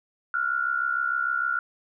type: tone pair together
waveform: sine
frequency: 1379.4 / 1446 Hz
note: F6 / F#6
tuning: -22 / -40 cents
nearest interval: minor second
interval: 82 cents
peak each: -26 dBFS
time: 0.34-1.59 s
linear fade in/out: 2 ms
effects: none